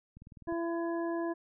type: click train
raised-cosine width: 5 ms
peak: -38 dBFS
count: 8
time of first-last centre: 0.17-0.524 s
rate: 19.8 Hz
type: harmonic tone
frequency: 336.4 Hz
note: E4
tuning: 35 cents sharp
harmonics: 1 / 2 / 3 / 5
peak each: -32 / -38 / -42 / -46 dBFS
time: 0.47-1.34 s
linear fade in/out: 20 ms
effects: none